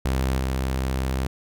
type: tone with level steps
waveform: sawtooth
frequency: 65.5 Hz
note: C2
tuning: 2 cents sharp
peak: -17 / -19 dBFS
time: 0.05-1.27 s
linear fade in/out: 5 ms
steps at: 0.38 s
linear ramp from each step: 5 ms
effects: none